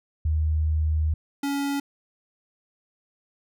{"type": "tone pair in turn", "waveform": ["sine", "square"], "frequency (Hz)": [77.78, 281.2], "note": ["D#2", "C#4"], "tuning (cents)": [0, 25], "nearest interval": "octave + minor seventh", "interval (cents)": 2225, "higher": "second", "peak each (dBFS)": [-20, -25], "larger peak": "first", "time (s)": [[0.25, 1.14], [1.43, 1.8]], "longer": "first", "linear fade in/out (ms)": 5, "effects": []}